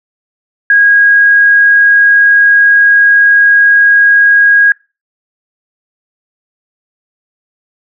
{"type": "tone", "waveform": "sine", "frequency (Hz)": 1641, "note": "G#6", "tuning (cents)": -21, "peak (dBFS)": -3, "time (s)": [0.7, 4.72], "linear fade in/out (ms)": 2, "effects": ["noise-tail reverb RT60 0.3 s tail -25 dB re dry"]}